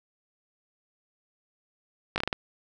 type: slowing click train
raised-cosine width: 0.3 ms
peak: -11 dBFS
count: 6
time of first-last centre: 2.16-2.329 s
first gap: 19 ms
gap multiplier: 1.29
effects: none